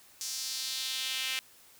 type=tone with high-pass filter sweep; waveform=sawtooth; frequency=261.6 Hz; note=C4; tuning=in tune; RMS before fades=-35 dBFS; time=0.21-1.39 s; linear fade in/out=0 ms; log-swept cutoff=5800 to 2600 Hz; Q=2.2; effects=white hiss -58 dBFS RMS until 1.79 s

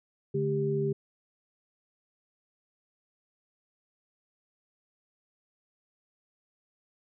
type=tone cluster; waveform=sine; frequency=145.4 / 217.6 / 395.5 Hz; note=D3 / A3 / G4; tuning=-17 / -19 / +15 cents; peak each=-30 / -36 / -28 dBFS; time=0.34-0.93 s; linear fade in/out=10 ms; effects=none

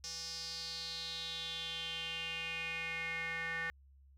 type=tone with band-pass filter sweep; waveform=square; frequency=164.81 Hz; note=E3; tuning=in tune; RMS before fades=-41 dBFS; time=0.04-3.7 s; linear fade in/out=0 ms; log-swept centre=5500 to 1800 Hz; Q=5.7; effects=added 68 Hz sine -59 dBFS peak until 4.17 s

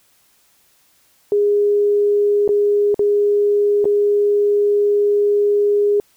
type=tone with dropouts; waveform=sine; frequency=410.8 Hz; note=G#4; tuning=19 cents flat; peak=-12 dBFS; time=1.32-6 s; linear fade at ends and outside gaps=1 ms; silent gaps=2.478-2.49 / 2.944-2.993 / 3.844-3.854 s; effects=white hiss -57 dBFS RMS until 6.16 s

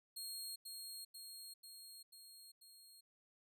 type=tone with echo; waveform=20% pulse; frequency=4258 Hz; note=C8; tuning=30 cents sharp; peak=-39 dBFS; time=0.16-0.56 s; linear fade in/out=10 ms; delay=490 ms; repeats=5; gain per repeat=-3 dB; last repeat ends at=3.01 s; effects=none

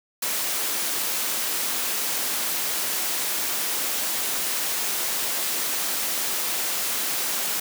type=high-pass noise; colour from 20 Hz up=white; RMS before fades=-26 dBFS; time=0.22-7.6 s; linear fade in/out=5 ms; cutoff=220 Hz; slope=12 dB/octave; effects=none

